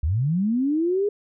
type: linear sweep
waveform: sine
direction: up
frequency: 66.2 to 420 Hz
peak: -19 dBFS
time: 0.03-1.09 s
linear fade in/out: 5 ms
effects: none